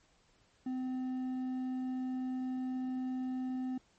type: tone with hard clipping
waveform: triangle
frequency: 256.6 Hz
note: C4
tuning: 34 cents flat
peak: -35 dBFS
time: 0.66-3.78 s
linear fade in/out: 5 ms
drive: 7 dB
effects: pink hiss -69 dBFS RMS until 3.98 s + MP3 32 kbps